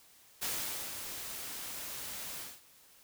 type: noise with ADSR envelope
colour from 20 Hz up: white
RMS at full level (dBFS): -35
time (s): 0.41-2.61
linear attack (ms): 18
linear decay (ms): 480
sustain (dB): -7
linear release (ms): 220
effects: white hiss -61 dBFS RMS until 3.03 s